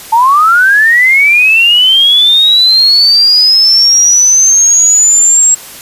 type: linear sweep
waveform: sine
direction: up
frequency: 875 to 7630 Hz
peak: -3 dBFS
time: 0.12-5.55 s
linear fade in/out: 10 ms
effects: white hiss -29 dBFS RMS until 5.81 s + resampled to 32000 Hz